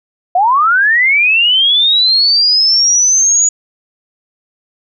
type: linear sweep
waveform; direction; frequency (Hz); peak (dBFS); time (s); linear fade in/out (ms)
sine; up; 690 to 6870; -7; 0.35-3.49; 5
effects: none